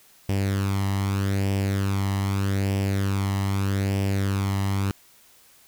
sawtooth tone with flanger, 98.2 Hz, G2, 4 cents sharp, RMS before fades -24 dBFS, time 0.29-4.91 s, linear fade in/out 0 ms, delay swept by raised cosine 0.37 to 1.01 ms, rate 0.81 Hz, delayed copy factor +0.6, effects white hiss -55 dBFS RMS until 5.67 s

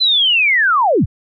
sine linear sweep, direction down, 4102 to 46.25 Hz, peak -10 dBFS, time 0-1.06 s, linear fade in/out 20 ms, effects none

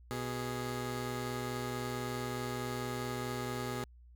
15% pulse tone pair together, 123.47 / 415 Hz, B2 / G#4, 0 / -1 cents, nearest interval octave + major sixth, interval 2099 cents, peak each -31 / -34 dBFS, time 0.11-3.84 s, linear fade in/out 0 ms, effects added 60 Hz sine -54 dBFS peak until 4.15 s

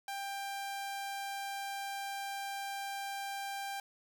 sawtooth tone, 792 Hz, G5, 18 cents sharp, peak -34 dBFS, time 0.08-3.8 s, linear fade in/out 2 ms, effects none

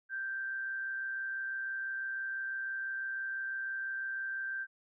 sine tone with amplitude modulation, 1568 Hz, G6, in tune, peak -33 dBFS, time 0.09-4.67 s, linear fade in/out 50 ms, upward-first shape sine, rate 126 Hz, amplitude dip 35%, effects none

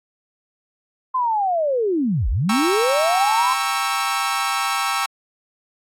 sine linear two-way sweep, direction down then up, 1046.5 to 38.46 to 1046.5 Hz, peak -17 dBFS, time 1.14-3.54 s, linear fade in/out 10 ms, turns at 2.29 s
sawtooth chord, G diminished seventh, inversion none, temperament equal with one note detuned, 793.6 / 932.3 / 1108.7 / 1318.5 Hz, G5 / Bb5 / Db6 / Fb6, +21 / 0 / 0 / 0 cents, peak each -22 / -24 / -21 / -20 dBFS, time 2.49-5.06 s, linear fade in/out 5 ms
effects low-pass 12000 Hz 12 dB/octave + AAC 64 kbps

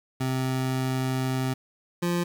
25% pulse tone pair in turn, 130.4 / 174.06 Hz, C3 / F3, -5 / -6 cents, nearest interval perfect fourth, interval 499 cents, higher second, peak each -21 / -20 dBFS, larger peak second, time 0.2-1.54 / 2.02-2.24 s, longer first, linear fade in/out 10 ms, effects 9-bit

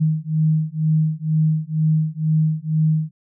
sine beating tone pair, 155.56 / 157.66 Hz, D#3 / D#3, 0 / +23 cents, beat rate 2.1 Hz, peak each -19 dBFS, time 0-3.11 s, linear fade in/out 20 ms, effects none

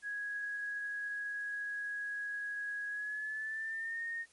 sine tone with pitch glide, 1661.2 to 1843.2 Hz, G#6 to A#6, 0 to -20 cents, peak -36 dBFS, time 0.02-4.26 s, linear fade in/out 50 ms, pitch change +180 cents, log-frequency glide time 2.89-4.03 s, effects white hiss -65 dBFS RMS until 4.32 s + MP3 48 kbps

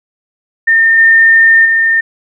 sine tone with level steps, 1814 Hz, A#6, 48 cents flat, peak -5 / -3 / -7 dBFS, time 0.67-2.01 s, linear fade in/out 10 ms, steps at 0.98 / 1.65 s, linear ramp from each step 5 ms, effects none

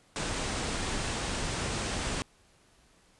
pink low-pass noise, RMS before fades -33 dBFS, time 0.16-2.22 s, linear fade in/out 0 ms, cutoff 9500 Hz, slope 96 dB/octave, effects pink hiss -63 dBFS RMS until 3.19 s + resampled to 24000 Hz

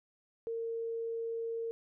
sine tone, 458 Hz, A#4, 31 cents flat, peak -34 dBFS, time 0.47-1.71 s, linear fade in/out 0 ms, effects none

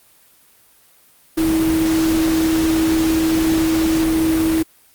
sine tone in noise, 321.8 Hz, E4, 42 cents flat, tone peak -14 dBFS, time 1.37-4.63 s, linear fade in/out 10 ms, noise pink, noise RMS -25 dBFS, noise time 1.37-4.63 s, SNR +8 dB, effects white hiss -52 dBFS RMS until 4.94 s + Opus 32 kbps

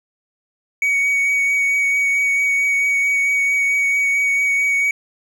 triangle tone with vibrato, 2246 Hz, C#7, 22 cents sharp, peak -13 dBFS, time 0.82-4.91 s, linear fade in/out 2 ms, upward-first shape sine, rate 4.5 Hz, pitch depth 14 cents each way, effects none

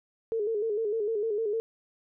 sine tone with vibrato, 432.3 Hz, A4, 31 cents flat, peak -26 dBFS, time 0.32-1.6 s, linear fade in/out 0 ms, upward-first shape square, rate 6.6 Hz, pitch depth 77 cents each way, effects none

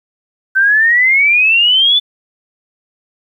sine exponential sweep, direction up, 1529 to 3520 Hz, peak -7 dBFS, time 0.55-2 s, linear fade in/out 20 ms, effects 8-bit

